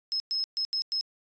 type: tone bursts at uneven times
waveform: sine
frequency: 5170 Hz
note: E8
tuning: 34 cents flat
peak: -25 dBFS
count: 5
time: 0.12-0.2 / 0.31-0.44 / 0.57-0.65 / 0.73-0.82 / 0.92-1.01 s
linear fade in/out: 0 ms
effects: tanh soft clip ceiling -23 dBFS + resampled to 16000 Hz